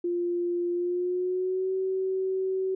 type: tone with pitch glide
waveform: sine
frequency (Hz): 349.2 to 378.6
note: F4 to F#4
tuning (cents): 0 to +40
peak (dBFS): -25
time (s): 0.04-2.75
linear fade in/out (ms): 5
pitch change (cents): +140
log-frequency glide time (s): 0.72-1.73
effects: none